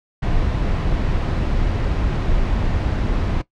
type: noise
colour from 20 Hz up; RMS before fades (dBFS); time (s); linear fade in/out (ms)
brown; -19; 0.22-3.42; 10
effects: noise-tail reverb RT60 0.1 s tail -17 dB re dry + low-pass 4000 Hz 12 dB/octave